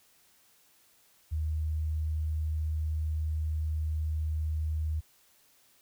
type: tone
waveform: sine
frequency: 77.78 Hz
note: D#2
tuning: in tune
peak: -28 dBFS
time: 1.31-5.01 s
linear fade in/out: 20 ms
effects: white hiss -64 dBFS RMS until 5.81 s